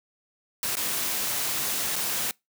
white noise with dropouts, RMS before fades -28 dBFS, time 0.63-2.31 s, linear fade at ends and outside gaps 1 ms, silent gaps 0.754-0.769 / 1.958-1.962 s, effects noise-tail reverb RT60 0.2 s tail -25 dB re dry + high-pass 100 Hz 12 dB/octave

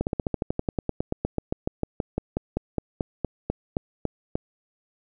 slowing click train, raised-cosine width 2 ms, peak -11 dBFS, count 30, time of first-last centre 0.01-4.355 s, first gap 59 ms, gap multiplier 1.06, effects none

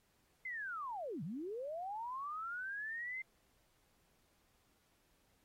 sine linear two-way sweep, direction down then up, 2100 to 138.59 to 2100 Hz, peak -40 dBFS, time 0.45-3.22 s, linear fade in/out 5 ms, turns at 1.23 s, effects pink hiss -75 dBFS RMS until 5.44 s + AAC 48 kbps

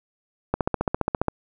click train, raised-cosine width 1 ms, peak -7 dBFS, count 12, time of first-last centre 0.54-1.283 s, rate 14.8 Hz, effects none

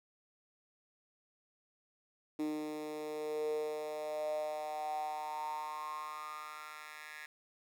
10% pulse tone with high-pass filter sweep, 152.4 Hz, D#3, 36 cents flat, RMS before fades -40 dBFS, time 2.39-7.26 s, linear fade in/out 2 ms, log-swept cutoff 310 to 1700 Hz, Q 8.9, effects none

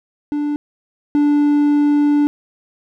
triangle tone pair in turn, 293.7 / 292.3 Hz, D4 / D4, 0 / -8 cents, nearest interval unison, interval 8 cents, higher first, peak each -15 / -9 dBFS, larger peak second, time 0.32-0.56 / 1.15-2.27 s, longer second, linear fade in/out 0 ms, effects none

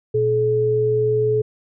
sine tone pair together, 119.89 / 428.4 Hz, A#2 / A4, +49 / -46 cents, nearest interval octave + minor seventh, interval 2205 cents, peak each -23 / -16 dBFS, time 0.14-1.42 s, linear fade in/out 10 ms, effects none

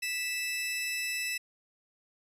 sawtooth tone pair together, 1975.5 / 2628 Hz, B6 / E7, 0 / -6 cents, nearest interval perfect fourth, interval 494 cents, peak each -34 / -29 dBFS, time 0.02-1.38 s, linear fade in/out 10 ms, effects resampled to 32000 Hz

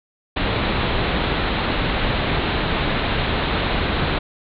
pink low-pass noise, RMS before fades -21 dBFS, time 0.36-4.19 s, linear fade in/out 10 ms, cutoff 4100 Hz, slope 96 dB/octave, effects none

